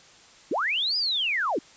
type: linear two-way sweep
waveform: sine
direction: up then down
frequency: 228.1 to 5030 to 228.1 Hz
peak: -23 dBFS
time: 0.51-1.59 s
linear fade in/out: 5 ms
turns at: 0.97 s
effects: white hiss -52 dBFS RMS until 1.76 s + resampled to 16000 Hz